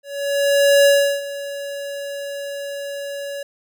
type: tone with ADSR envelope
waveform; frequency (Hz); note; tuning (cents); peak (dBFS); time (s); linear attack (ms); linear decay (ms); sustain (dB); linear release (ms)
square; 564; C#5; +30; -10; 0.03-3.43; 820; 360; -17; 4
effects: none